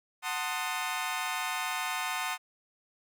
20% pulse chord, F# diminished seventh, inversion none, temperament equal with one note detuned, 740 / 893.3 / 1046.5 / 1244.5 Hz, F#5 / A5 / C6 / Eb6, 0 / +26 / 0 / 0 cents, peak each -32 dBFS, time 0.22-2.38 s, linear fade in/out 50 ms, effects none

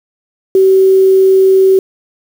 sine tone with quantisation, 381.9 Hz, G4, 45 cents flat, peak -4 dBFS, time 0.55-1.79 s, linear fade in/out 2 ms, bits 5, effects none

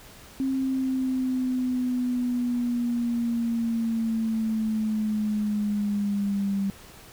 sine linear sweep, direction down, 267.2 to 196 Hz, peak -23 dBFS, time 0.4-6.7 s, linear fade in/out 0 ms, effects pink hiss -48 dBFS RMS until 7.12 s

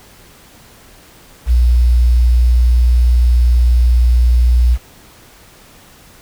sine tone with quantisation, 60.3 Hz, B1, 41 cents flat, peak -7 dBFS, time 1.46-4.78 s, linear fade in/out 50 ms, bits 6, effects pink hiss -43 dBFS RMS until 6.21 s

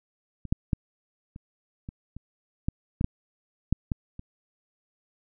clicks, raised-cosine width 5 ms, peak -25 / -10 / -11 / -29 / -24 / -27 / -13 / -14 / -11 / -9 / -14 / -26 dBFS, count 12, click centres 0.453 / 0.525 / 0.732 / 1.361 / 1.889 / 2.166 / 2.685 / 3.011 / 3.044 / 3.726 / 3.918 / 4.194 s, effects none

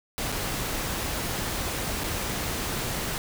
pink noise with dropouts, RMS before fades -30 dBFS, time 0.18-3.18 s, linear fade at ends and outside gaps 0 ms, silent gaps 0.319-0.324 / 2.036-2.041 s, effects none

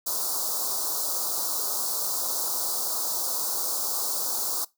white band-stop noise, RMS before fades -28 dBFS, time 0.06-4.65 s, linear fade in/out 10 ms, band 1300 to 4200 Hz, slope 48 dB/octave, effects noise-tail reverb RT60 0.2 s tail -21 dB re dry + high-pass 400 Hz 12 dB/octave

